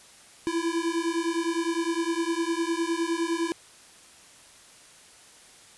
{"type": "beating tone pair", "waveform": "square", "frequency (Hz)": [329.6, 339.4], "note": ["E4", "F4"], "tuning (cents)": [0, -49], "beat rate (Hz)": 9.8, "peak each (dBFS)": -29, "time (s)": [0.47, 3.52], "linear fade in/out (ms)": 0, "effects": ["white hiss -52 dBFS RMS until 5.77 s", "resampled to 24000 Hz"]}